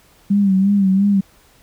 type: tone with vibrato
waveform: sine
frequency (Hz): 196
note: G3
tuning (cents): 0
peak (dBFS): -11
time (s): 0.3-1.21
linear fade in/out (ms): 10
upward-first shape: sine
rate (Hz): 2.9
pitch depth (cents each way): 65
effects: pink hiss -52 dBFS RMS until 1.62 s